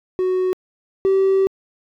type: tone pair in turn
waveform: triangle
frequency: 370 / 385.6 Hz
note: F#4 / G4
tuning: 0 / -28 cents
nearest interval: minor second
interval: 72 cents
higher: second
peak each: -14 / -10 dBFS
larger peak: second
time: 0.19-0.53 / 1.05-1.47 s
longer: second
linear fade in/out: 0 ms
effects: tanh soft clip ceiling -8 dBFS

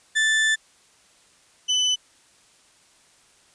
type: tone pair in turn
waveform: 35% pulse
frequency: 1760 / 3006 Hz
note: A6 / F#7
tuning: 0 / +27 cents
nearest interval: major sixth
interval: 927 cents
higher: second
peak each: -16 / -17 dBFS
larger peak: first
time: 0.15-0.56 / 1.68-1.96 s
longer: first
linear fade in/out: 20 ms
effects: white hiss -57 dBFS RMS until 3.54 s + resampled to 22050 Hz

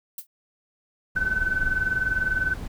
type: noise with exponential decay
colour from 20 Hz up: violet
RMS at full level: -29 dBFS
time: 0.18-0.27 s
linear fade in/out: 5 ms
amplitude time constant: 19 ms
type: noise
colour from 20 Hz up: brown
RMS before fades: -32 dBFS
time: 1.15-2.68 s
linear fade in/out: 10 ms
type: tone with tremolo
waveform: sine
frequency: 1519 Hz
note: F#6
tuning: 45 cents sharp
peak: -19 dBFS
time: 1.16-2.54 s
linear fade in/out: 5 ms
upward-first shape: sine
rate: 20 Hz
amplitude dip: 75%
effects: none

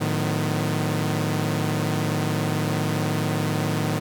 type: tone cluster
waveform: sawtooth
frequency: 109.2 / 153.6 / 180.9 / 250.3 Hz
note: A2 / D#3 / F#3 / B3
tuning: -13 / -22 / -39 / +23 cents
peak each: -23 / -21 / -27 / -27 dBFS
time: 0-4 s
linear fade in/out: 20 ms
effects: none

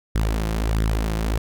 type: tone with flanger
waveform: sawtooth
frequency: 54.3 Hz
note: A1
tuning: 22 cents flat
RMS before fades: -22 dBFS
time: 0.15-1.38 s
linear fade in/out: 5 ms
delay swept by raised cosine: 0.55 to 5.85 ms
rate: 1.5 Hz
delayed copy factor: +0.6
effects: none

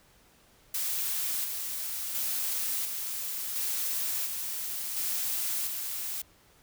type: noise with tremolo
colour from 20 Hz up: blue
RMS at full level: -31 dBFS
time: 0.74-6.22 s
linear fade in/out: 5 ms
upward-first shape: square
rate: 0.71 Hz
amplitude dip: 35%
effects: pink hiss -61 dBFS RMS until 6.62 s

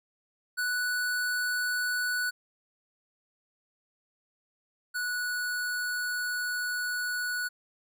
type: tone pair in turn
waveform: square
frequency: 1480 / 1471.5 Hz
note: F#6 / F#6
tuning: 0 / -10 cents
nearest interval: unison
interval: 10 cents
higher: first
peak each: -28 / -30 dBFS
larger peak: first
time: 0.57-2.31 / 4.94-7.49 s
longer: second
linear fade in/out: 20 ms
effects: none

